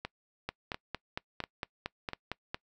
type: two click trains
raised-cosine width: 0.3 ms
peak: -20 / -18 dBFS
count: 4 / 10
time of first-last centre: 0.05-2.133 / 0.49-2.545 s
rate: 1.44 / 4.38 Hz
effects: noise-tail reverb RT60 0.1 s tail -24 dB re dry